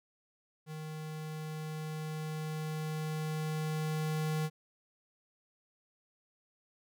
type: tone with level ramp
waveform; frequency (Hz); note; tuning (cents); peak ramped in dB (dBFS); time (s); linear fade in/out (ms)
square; 155.56; D#3; 0; -41 to -31; 0.66-4.5; 50
effects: none